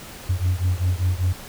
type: beating tone pair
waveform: sine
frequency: 88.6 / 93.7 Hz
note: F2 / F#2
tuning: +25 / +22 cents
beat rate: 5.1 Hz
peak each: -20 / -21 dBFS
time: 0.29-1.33 s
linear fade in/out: 10 ms
effects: tanh soft clip ceiling -14 dBFS + pink hiss -39 dBFS RMS until 1.48 s